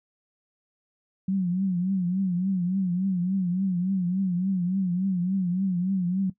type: tone with vibrato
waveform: sine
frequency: 184.5 Hz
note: F#3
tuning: 5 cents flat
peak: -22 dBFS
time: 1.28-6.3 s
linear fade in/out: 5 ms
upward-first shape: triangle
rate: 3.5 Hz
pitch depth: 120 cents each way
effects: noise-tail reverb RT60 0.1 s tail -17 dB re dry